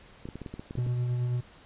clicks, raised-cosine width 3 ms, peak -25 dBFS, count 11, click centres 0.255 / 0.288 / 0.356 / 0.417 / 0.462 / 0.54 / 0.595 / 0.709 / 0.754 / 0.786 / 0.866 s
triangle tone with tremolo, 122.7 Hz, B2, 11 cents flat, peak -23 dBFS, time 0.77-1.41 s, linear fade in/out 10 ms, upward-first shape sine, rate 9.2 Hz, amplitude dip 25%
effects pink hiss -54 dBFS RMS until 1.65 s + resampled to 8000 Hz

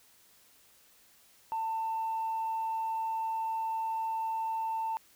sine tone, 894 Hz, A5, 27 cents sharp, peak -29 dBFS, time 1.52-4.97 s, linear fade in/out 0 ms, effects tanh soft clip ceiling -27 dBFS + white hiss -62 dBFS RMS until 5.15 s

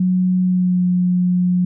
sine tone with pitch glide, 183.3 to 179.84 Hz, F#3 to F#3, -16 to -49 cents, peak -13 dBFS, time 0-1.65 s, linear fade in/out 5 ms, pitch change -33 cents, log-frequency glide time 0.42-0.86 s, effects none

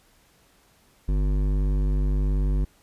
sine tone with hard clipping, 49.34 Hz, G1, 12 cents sharp, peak -22 dBFS, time 1.08-2.65 s, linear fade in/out 10 ms, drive 13 dB, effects pink hiss -60 dBFS RMS until 2.82 s + resampled to 32000 Hz

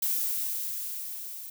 violet noise with level ramp, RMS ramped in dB -27 to -41 dBFS, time 0.02-1.5 s, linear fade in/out 5 ms, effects none

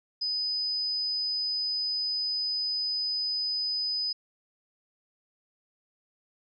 sine tone, 5000 Hz, D#8, 8 cents sharp, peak -27 dBFS, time 0.21-4.13 s, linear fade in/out 10 ms, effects none

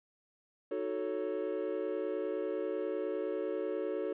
triangle chord, D# half-diminished seventh, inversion none, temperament equal, 311.1 / 370 / 440 / 554.4 Hz, D#4 / F#4 / A4 / C#5, 0 / 0 / 0 / 0 cents, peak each -39 / -36 / -35 / -37 dBFS, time 0.71-4.13 s, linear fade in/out 5 ms, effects resampled to 8000 Hz + 11-bit

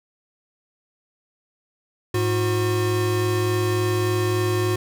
square tone pair together, 105.9 / 361.2 Hz, G#2 / F#4, +34 / -42 cents, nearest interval octave + major sixth, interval 2124 cents, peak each -23 dBFS, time 2.14-4.76 s, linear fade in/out 5 ms, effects none

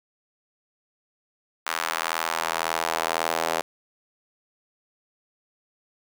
sawtooth tone with high-pass filter sweep, 81.9 Hz, E2, 11 cents flat, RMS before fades -27 dBFS, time 1.66-3.62 s, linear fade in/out 10 ms, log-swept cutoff 1200 to 630 Hz, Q 1.4, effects none

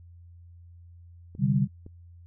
clicks, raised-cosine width 3 ms, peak -32 dBFS, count 2, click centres 1.351 / 1.864 s
sine chord, C suspended second, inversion none, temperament equal, 130.81 / 146.83 / 196 Hz, C3 / D3 / G3, 0 / 0 / 0 cents, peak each -25 dBFS, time 1.38-1.68 s, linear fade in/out 50 ms
effects noise-tail reverb RT60 0.1 s tail -26 dB re dry + added 86 Hz sine -47 dBFS peak until 2.26 s

